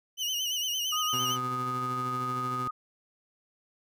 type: tone with vibrato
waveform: 30% pulse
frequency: 2960 Hz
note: F#7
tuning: in tune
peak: -26 dBFS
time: 0.17-1.38 s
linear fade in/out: 50 ms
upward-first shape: sine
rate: 8.8 Hz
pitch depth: 75 cents each way
type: tone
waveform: sine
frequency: 1244.5 Hz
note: D#6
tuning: in tune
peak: -30 dBFS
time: 0.92-2.71 s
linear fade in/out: 10 ms
type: tone with tremolo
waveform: 20% pulse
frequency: 126.5 Hz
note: B2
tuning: 42 cents sharp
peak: -29 dBFS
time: 1.13-2.68 s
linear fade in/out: 2 ms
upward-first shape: sine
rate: 13 Hz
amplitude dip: 30%
effects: none